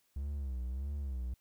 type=tone with vibrato; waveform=triangle; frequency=66.7 Hz; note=C2; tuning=34 cents sharp; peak=-33 dBFS; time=0.16-1.34 s; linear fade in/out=5 ms; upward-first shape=sine; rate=1.6 Hz; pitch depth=140 cents each way; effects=white hiss -74 dBFS RMS until 1.4 s